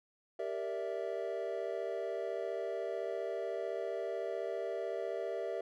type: chord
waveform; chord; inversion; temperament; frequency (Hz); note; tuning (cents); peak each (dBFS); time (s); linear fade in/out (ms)
triangle; E half-diminished seventh; first; equal with one note detuned; 392 / 466.2 / 583.6 / 659.3; G4 / Bb4 / D5 / E5; 0 / 0 / -11 / 0; -39 / -39 / -40 / -38; 0.39-5.61; 5
effects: none